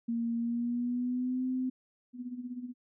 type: tone with pitch glide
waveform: sine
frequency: 232.6 to 256.6 Hz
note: A#3 to C4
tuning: -4 to -34 cents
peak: -29 dBFS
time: 0.08-1.7 s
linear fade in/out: 10 ms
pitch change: +170 cents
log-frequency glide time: 0.37-1.45 s
type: tone with tremolo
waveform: sine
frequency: 246.9 Hz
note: B3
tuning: in tune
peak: -34 dBFS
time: 2.13-2.74 s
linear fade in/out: 50 ms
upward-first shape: sine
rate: 16 Hz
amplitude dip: 70%
effects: none